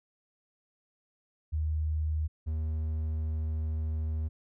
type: tone pair in turn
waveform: sine / triangle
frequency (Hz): 77.6 / 78.37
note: D#2 / D#2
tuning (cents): -4 / +13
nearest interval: unison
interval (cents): 17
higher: second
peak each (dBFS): -27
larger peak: neither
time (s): 1.52-2.28 / 2.46-4.29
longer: second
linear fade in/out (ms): 20
effects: none